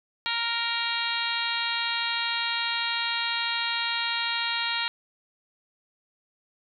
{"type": "harmonic tone with a mistuned harmonic", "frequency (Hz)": 466.2, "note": "A#4", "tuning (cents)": 0, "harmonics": [2, 3, 4, 5, 6, 7, 8, 9], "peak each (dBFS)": [-34, -34, -34, -34, -34, -34, -34, -34], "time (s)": [0.26, 4.88], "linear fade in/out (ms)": 0, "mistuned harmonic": 8, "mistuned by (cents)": 23, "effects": []}